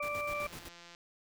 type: harmonic tone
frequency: 587.3 Hz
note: D5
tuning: in tune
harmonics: 1 / 2 / 4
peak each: -38 / -38 / -38 dBFS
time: 0-0.47 s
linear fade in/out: 5 ms
type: noise with tremolo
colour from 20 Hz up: pink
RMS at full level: -46 dBFS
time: 0.02-0.69 s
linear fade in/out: 10 ms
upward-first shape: square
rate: 7.9 Hz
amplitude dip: 65%
type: click train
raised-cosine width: 0.2 ms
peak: -35 dBFS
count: 104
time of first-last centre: 0.35-0.949 s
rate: 172 Hz
effects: none